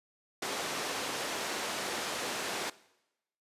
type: band-pass noise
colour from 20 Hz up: pink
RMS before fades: -36 dBFS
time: 0.42-2.7 s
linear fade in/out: 5 ms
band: 340 to 8200 Hz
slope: 12 dB/octave
effects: noise-tail reverb RT60 0.9 s tail -20 dB re dry + resampled to 32000 Hz